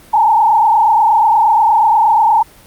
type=tone with frequency modulation; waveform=sine; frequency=880 Hz; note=A5; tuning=in tune; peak=-7 dBFS; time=0.13-2.43 s; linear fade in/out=10 ms; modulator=28.4 Hz; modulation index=1.9; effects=pink hiss -42 dBFS RMS until 2.66 s + Opus 32 kbps

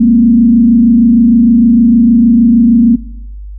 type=tone with frequency modulation; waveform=sine; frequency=233.1 Hz; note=A#3; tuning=in tune; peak=-3 dBFS; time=0-2.96 s; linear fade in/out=10 ms; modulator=26.5 Hz; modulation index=0.72; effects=noise-tail reverb RT60 0.8 s tail -19 dB re dry + added 50 Hz sine -23 dBFS peak until 3.58 s

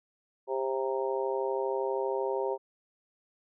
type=harmonic tone; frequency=132.6 Hz; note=C3; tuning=23 cents sharp; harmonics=3 / 4 / 5 / 6 / 7; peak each=-31 / -33 / -39 / -41 / -36 dBFS; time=0.47-2.58 s; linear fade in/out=50 ms; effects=none

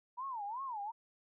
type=tone with vibrato; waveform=sine; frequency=938 Hz; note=A#5; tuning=11 cents sharp; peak=-38 dBFS; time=0.17-0.92 s; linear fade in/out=20 ms; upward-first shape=sine; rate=2.7 Hz; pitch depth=270 cents each way; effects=none

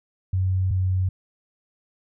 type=tone pair in turn; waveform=sine; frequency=93.5 / 93.03 Hz; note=F#2 / F#2; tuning=+19 / +10 cents; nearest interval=unison; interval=9 cents; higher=first; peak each=-19 dBFS; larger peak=neither; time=0.33-0.71 / 0.71-1.09 s; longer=neither; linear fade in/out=5 ms; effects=none

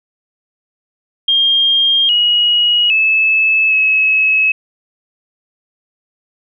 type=tone with pitch steps; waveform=sine; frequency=3216 / 2899 / 2608 / 2576 Hz; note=G7 / F#7 / E7 / E7; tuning=+44 / -36 / -19 / -41 cents; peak=-9 dBFS; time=1.28-4.52 s; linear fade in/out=5 ms; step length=810 ms; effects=none

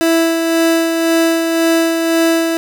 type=tone with tremolo; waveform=30% pulse; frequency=329.6 Hz; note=E4; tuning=in tune; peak=-7 dBFS; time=0.01-2.57 s; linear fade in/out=0 ms; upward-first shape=sine; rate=1.9 Hz; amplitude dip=40%; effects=none

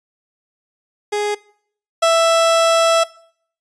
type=tone pair in turn; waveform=30% pulse; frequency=415.3 / 661.7 Hz; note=G#4 / E5; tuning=0 / +6 cents; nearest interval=minor sixth; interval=806 cents; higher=second; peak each=-15 / -8 dBFS; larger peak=second; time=1.12-1.35 / 2.02-3.04 s; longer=second; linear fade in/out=10 ms; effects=noise-tail reverb RT60 0.6 s tail -22 dB re dry + resampled to 22050 Hz

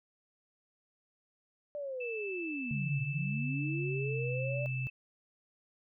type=linear two-way sweep; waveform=sine; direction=down then up; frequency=594 to 116.54 to 594 Hz; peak=-36 dBFS; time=1.75-4.66 s; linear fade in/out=0 ms; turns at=3.01 s
type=tone; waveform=sine; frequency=2637 Hz; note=E7; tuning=in tune; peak=-39 dBFS; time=2-4.9 s; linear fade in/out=10 ms
type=tone with pitch glide; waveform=sine; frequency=141.2 to 128.74 Hz; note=C#3 to C3; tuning=+32 to -28 cents; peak=-33 dBFS; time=2.71-4.87 s; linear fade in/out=0 ms; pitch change=-160 cents; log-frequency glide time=3.78-4.27 s
effects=none

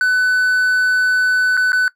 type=tone with dropouts; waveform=triangle; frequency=1500 Hz; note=F#6; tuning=23 cents sharp; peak=-10 dBFS; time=0.01-1.88 s; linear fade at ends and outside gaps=1 ms; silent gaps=1.569-1.574 / 1.72-1.73 s; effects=noise-tail reverb RT60 0.1 s tail -20 dB re dry

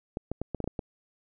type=clicks; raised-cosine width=2 ms; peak=-18 dBFS; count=8; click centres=0.171 / 0.316 / 0.416 / 0.547 / 0.603 / 0.642 / 0.676 / 0.792 s; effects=none

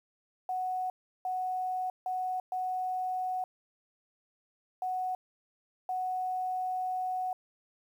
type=tone bursts at uneven times; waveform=sine; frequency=740 Hz; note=F#5; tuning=in tune; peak=-30 dBFS; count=6; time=0.49-0.9 / 1.25-1.9 / 2.06-2.4 / 2.52-3.44 / 4.82-5.15 / 5.89-7.33 s; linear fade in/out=2 ms; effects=10-bit

